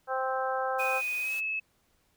harmonic tone, 261.6 Hz, C4, in tune, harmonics 2 / 3 / 4 / 5 / 6, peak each -32 / -32 / -37 / -35 / -38 dBFS, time 0.07-1.02 s, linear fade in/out 50 ms
white high-pass noise, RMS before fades -45 dBFS, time 0.78-1.41 s, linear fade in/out 20 ms, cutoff 370 Hz, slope 24 dB/octave
sine tone with pitch glide, 2489 to 2595 Hz, D#7 to E7, 0 to -28 cents, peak -29 dBFS, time 0.79-1.6 s, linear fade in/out 10 ms, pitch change +72 cents, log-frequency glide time 1.2-1.35 s
effects pink hiss -70 dBFS RMS until 2.16 s

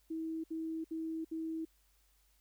sine tone bursts, 322.5 Hz, E4, 38 cents flat, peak -36 dBFS, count 4, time 0.1-1.652 s, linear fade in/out 10 ms, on 340 ms, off 64 ms, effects added 50 Hz sine -70 dBFS peak until 2.4 s + white hiss -73 dBFS RMS until 2.4 s

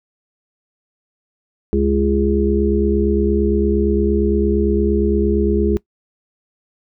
harmonic tone with a mistuned harmonic, 68.7 Hz, C#2, 15 cents flat, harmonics 1 / 3 / 5 / 6, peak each -19 / -19 / -19 / -19 dBFS, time 1.73-5.77 s, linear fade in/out 0 ms, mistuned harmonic 1, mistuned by +33 cents, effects noise-tail reverb RT60 0.1 s tail -21 dB re dry

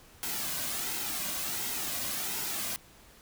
white noise with flanger, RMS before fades -34 dBFS, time 0.23-2.76 s, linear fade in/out 0 ms, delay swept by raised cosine 1.7 to 2.28 ms, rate 1.4 Hz, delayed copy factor -0.5, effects pink hiss -56 dBFS RMS until 3.21 s

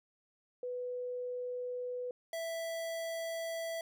sine / square tone pair in turn, 495.5 / 660.2 Hz, B4 / E5, +6 / +2 cents, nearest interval perfect fourth, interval 496 cents, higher second, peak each -36 / -37 dBFS, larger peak first, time 0.63-2.11 / 2.33-3.81 s, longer neither, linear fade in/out 2 ms, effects none

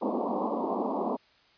pink band-pass noise, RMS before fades -30 dBFS, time 0.01-1.17 s, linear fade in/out 20 ms, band 200 to 1100 Hz, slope 96 dB/octave, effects white hiss -62 dBFS RMS until 1.57 s + resampled to 11025 Hz

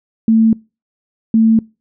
sine tone pair in turn, 223.4 / 223.4 Hz, A3 / A3, +27 / +27 cents, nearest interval unison, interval 0 cents, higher neither, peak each -7 dBFS, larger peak neither, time 0.28-0.53 / 1.34-1.59 s, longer neither, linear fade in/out 2 ms, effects noise-tail reverb RT60 0.3 s tail -26 dB re dry

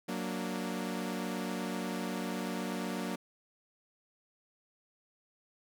sawtooth chord, Gb augmented, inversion none, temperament equal, 185 / 233.1 / 293.7 Hz, Gb3 / Bb3 / D4, 0 / 0 / 0 cents, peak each -34 / -34 / -37 dBFS, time 0.08-3.16 s, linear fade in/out 10 ms, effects none

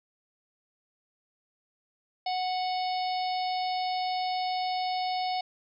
harmonic tone, 737 Hz, F#5, 7 cents flat, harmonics 1 / 3 / 4 / 5 / 6 / 7, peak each -28 / -41 / -43 / -42 / -40 / -42 dBFS, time 2.26-5.41 s, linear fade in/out 5 ms, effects none

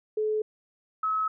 sine tone pair in turn, 429.6 / 1287.3 Hz, A4 / E6, -41 / -41 cents, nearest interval octave + perfect fifth, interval 1900 cents, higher second, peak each -24 dBFS, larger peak neither, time 0.17-0.42 / 1.03-1.28 s, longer neither, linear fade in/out 5 ms, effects none

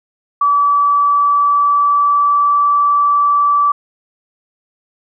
sine tone with pitch glide, 1150 to 1158 Hz, D6 to D6, -37 to -25 cents, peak -9 dBFS, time 0.41-3.72 s, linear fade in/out 5 ms, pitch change +12 cents, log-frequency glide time 0.64-2.66 s, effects none

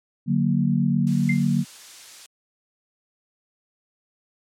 sine chord, D augmented, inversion none, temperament equal, 146.83 / 185 / 233.1 Hz, D3 / F#3 / A#3, 0 / 0 / 0 cents, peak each -22 dBFS, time 0.26-1.65 s, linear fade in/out 50 ms
blue noise, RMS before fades -37 dBFS, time 1.07-2.26 s, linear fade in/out 0 ms
sine tone with exponential decay, 2093 Hz, C7, in tune, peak -20 dBFS, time 1.29-1.44 s, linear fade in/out 5 ms, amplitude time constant 31 ms
effects low-pass 7000 Hz 12 dB/octave + MP3 96 kbps

